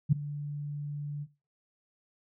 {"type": "tone with ADSR envelope", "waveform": "sine", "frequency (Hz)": 145.9, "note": "D3", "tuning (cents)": -11, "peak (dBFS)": -16, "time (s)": [0.09, 1.27], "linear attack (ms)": 33, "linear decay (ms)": 9, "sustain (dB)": -17, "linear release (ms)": 47, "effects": ["noise-tail reverb RT60 0.3 s tail -18 dB re dry"]}